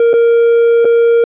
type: tone with dropouts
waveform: triangle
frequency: 466.2 Hz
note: A#4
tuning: in tune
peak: -4 dBFS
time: 0-1.24 s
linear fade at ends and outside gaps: 2 ms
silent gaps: 0.132-0.138 / 0.847-0.852 s
effects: resampled to 8000 Hz